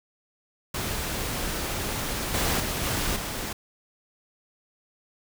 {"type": "noise with level steps", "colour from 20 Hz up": "pink", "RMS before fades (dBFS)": [-30, -25, -29, -27, -32], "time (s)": [0.74, 3.53], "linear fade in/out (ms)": 5, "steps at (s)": [2.34, 2.6, 2.83, 3.16], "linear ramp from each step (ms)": 2, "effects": []}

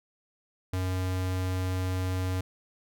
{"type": "tone", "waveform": "square", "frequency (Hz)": 92.5, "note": "F#2", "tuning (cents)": 0, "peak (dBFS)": -28, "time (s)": [0.73, 2.41], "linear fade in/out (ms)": 5, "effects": []}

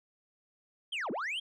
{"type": "linear two-way sweep", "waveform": "sine", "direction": "down then up", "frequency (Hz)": [3300, 185.2, 3300], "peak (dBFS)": -30, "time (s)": [0.92, 1.4], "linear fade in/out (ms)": 10, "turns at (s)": 1.11, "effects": ["tanh soft clip ceiling -32 dBFS"]}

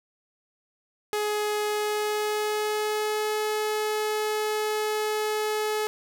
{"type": "tone with pitch glide", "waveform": "sawtooth", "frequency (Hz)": [420.5, 427.4], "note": ["G#4", "G#4"], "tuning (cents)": [22, 50], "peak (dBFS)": -21, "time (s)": [1.13, 5.87], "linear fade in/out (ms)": 0, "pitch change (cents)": 28, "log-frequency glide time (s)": [1.66, 3.37], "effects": []}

